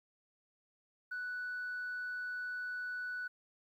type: tone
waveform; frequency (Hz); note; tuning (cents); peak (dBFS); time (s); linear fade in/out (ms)
sine; 1483; F#6; +4; -36; 1.11-3.28; 10
effects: tanh soft clip ceiling -35 dBFS + 12-bit